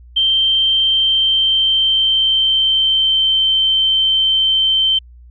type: tone with pitch glide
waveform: sine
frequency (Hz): 3136 to 3107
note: G7 to G7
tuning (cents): 0 to -16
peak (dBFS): -11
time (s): 0.16-4.99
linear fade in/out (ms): 10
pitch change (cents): -16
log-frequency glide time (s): 0.82-3.43
effects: added 60 Hz sine -38 dBFS peak until 5.3 s